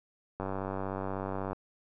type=click train; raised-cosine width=1 ms; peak=-21 dBFS; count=110; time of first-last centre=0.4-1.531 s; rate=96.4 Hz; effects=none